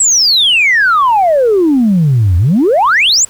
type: exponential two-way sweep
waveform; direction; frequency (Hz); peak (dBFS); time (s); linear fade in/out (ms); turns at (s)
sine; down then up; 7980 to 82.41 to 7980; -5; 0-3.25; 5; 2.37
effects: tanh soft clip ceiling -3 dBFS + pink hiss -40 dBFS RMS until 3.29 s